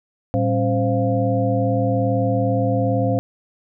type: tone cluster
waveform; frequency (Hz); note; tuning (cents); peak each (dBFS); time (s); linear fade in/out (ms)
sine; 113.1 / 194.1 / 271.7 / 519 / 693; A2 / G3 / C#4 / C5 / F5; +48 / -17 / -35 / -14 / -14; -20 / -27 / -23 / -22 / -25; 0.34-3.19; 0
effects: none